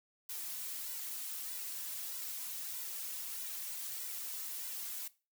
blue noise with flanger, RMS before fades -42 dBFS, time 0.29-5.08 s, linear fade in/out 5 ms, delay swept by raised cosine 2 to 4.1 ms, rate 1.6 Hz, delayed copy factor +0.9, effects noise-tail reverb RT60 0.3 s tail -18 dB re dry

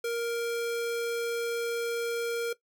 square tone, 467.7 Hz, A#4, 6 cents sharp, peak -29 dBFS, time 0.04-2.53 s, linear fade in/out 5 ms, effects noise-tail reverb RT60 0.1 s tail -17 dB re dry

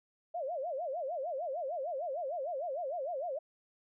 sine tone with vibrato, 611 Hz, D#5, 32 cents flat, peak -34 dBFS, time 0.34-3.39 s, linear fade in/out 10 ms, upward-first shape sine, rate 6.6 Hz, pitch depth 280 cents each way, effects none

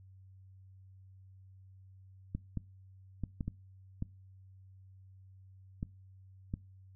clicks, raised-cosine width 5 ms, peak -23 dBFS, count 8, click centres 2.35 / 2.573 / 3.237 / 3.408 / 3.48 / 4.024 / 5.829 / 6.539 s, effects noise-tail reverb RT60 0.3 s tail -23 dB re dry + added 95 Hz sine -54 dBFS peak until 6.95 s

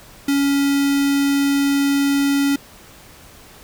square tone with notch filter, 280 Hz, C#4, 18 cents sharp, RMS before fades -17 dBFS, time 0.28-2.56 s, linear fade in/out 5 ms, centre 920 Hz, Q 1.7, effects pink hiss -44 dBFS RMS until 3.63 s

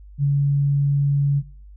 sine tone, 141.6 Hz, C#3, 37 cents sharp, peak -15 dBFS, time 0.18-1.43 s, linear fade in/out 50 ms, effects noise-tail reverb RT60 0.5 s tail -21 dB re dry + added 50 Hz sine -40 dBFS peak until 1.76 s

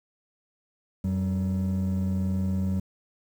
triangle tone pair together, 89.67 / 190 Hz, F2 / F#3, +46 / +46 cents, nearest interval octave + minor second, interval 1300 cents, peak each -24 / -23 dBFS, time 1.04-2.8 s, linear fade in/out 5 ms, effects tanh soft clip ceiling -19 dBFS + 9-bit

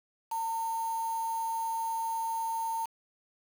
sine tone with quantisation, 908 Hz, A#5, 46 cents flat, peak -30 dBFS, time 0.31-2.86 s, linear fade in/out 10 ms, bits 7, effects none

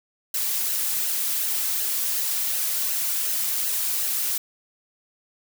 blue noise with flanger, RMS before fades -25 dBFS, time 0.34-4.38 s, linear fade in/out 5 ms, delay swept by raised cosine 0.84 to 3.24 ms, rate 2.7 Hz, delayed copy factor -0.5, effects none

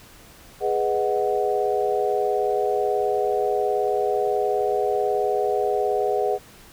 sine chord, G# minor seventh, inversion none, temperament equal, 415.3 / 493.9 / 622.3 / 740 Hz, G#4 / B4 / D#5 / F#5, 0 / 0 / 0 / 0 cents, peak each -23 / -26 / -28 / -25 dBFS, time 0.6-6.39 s, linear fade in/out 50 ms, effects pink hiss -48 dBFS RMS until 6.72 s

